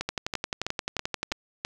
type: two click trains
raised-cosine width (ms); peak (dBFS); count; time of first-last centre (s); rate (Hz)
0.2; -11 / -12; 15 / 6; 0.09-1.318 / 0.01-1.649; 11.4 / 3.05
effects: none